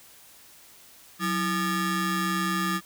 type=ring-modulated tone; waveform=30% pulse; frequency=514 Hz; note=C5; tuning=31 cents flat; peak=-19 dBFS; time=1.19-2.81 s; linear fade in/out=50 ms; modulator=699 Hz; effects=white hiss -52 dBFS RMS until 2.85 s